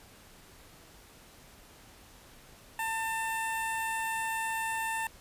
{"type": "tone with notch filter", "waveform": "15% pulse", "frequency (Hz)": 896, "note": "A5", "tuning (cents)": 31, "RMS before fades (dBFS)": -33, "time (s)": [2.79, 5.07], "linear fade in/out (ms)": 2, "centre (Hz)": 4200, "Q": 0.9, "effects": ["pink hiss -55 dBFS RMS until 5.2 s", "resampled to 32000 Hz"]}